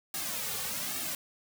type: noise with flanger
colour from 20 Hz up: white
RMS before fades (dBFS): -35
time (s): 0.14-1.15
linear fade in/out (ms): 2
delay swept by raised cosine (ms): 2 to 3.1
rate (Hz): 1.2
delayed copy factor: -0.9
effects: none